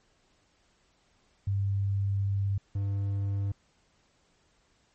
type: tone pair in turn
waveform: sine / triangle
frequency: 99 / 99.47 Hz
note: G2 / G2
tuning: +18 / +26 cents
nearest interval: unison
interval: 8 cents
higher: second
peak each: -25 dBFS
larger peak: neither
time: 1.47-2.58 / 2.75-3.52 s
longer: first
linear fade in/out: 5 ms
effects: pink hiss -68 dBFS RMS until 4.94 s + MP3 32 kbps